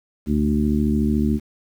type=harmonic tone with a mistuned harmonic; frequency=73.8 Hz; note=D2; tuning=9 cents sharp; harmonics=1 / 2 / 3 / 4 / 5; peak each=-23 / -27 / -19 / -25 / -29 dBFS; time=0.26-1.4 s; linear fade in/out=50 ms; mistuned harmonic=1; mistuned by=-50 cents; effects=8-bit